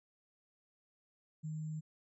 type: tone with sample-and-hold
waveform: sine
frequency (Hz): 155.56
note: D#3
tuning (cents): 0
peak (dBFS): -38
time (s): 1.43-1.81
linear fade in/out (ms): 20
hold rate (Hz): 7350
effects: resampled to 24000 Hz